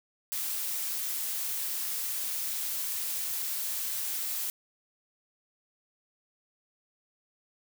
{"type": "noise", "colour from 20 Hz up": "blue", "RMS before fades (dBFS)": -33, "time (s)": [0.32, 4.5], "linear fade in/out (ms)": 0, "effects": []}